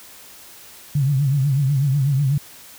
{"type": "tone with vibrato", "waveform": "sine", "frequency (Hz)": 138.59, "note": "C#3", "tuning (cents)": 0, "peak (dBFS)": -15, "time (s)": [0.95, 2.38], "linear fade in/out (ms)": 5, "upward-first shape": "triangle", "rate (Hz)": 8.1, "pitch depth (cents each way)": 140, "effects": ["white hiss -43 dBFS RMS until 2.78 s"]}